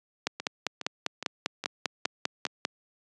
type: two click trains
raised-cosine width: 0.2 ms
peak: -9 / -17 dBFS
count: 13 / 6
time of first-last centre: 0.27-2.651 / 0.4-2.466 s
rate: 5.04 / 2.42 Hz
effects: high-pass 200 Hz 12 dB/octave + resampled to 22050 Hz